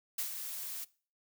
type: noise with ADSR envelope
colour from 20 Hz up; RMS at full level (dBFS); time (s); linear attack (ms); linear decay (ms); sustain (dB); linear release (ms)
blue; -34; 0.18-0.85; 7; 100; -7; 16
effects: noise-tail reverb RT60 0.4 s tail -21 dB re dry